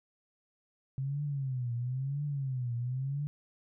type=tone with vibrato; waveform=sine; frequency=131.9 Hz; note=C3; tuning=14 cents sharp; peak=-31 dBFS; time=0.98-3.27 s; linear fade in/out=0 ms; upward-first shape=triangle; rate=0.99 Hz; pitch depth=200 cents each way; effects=none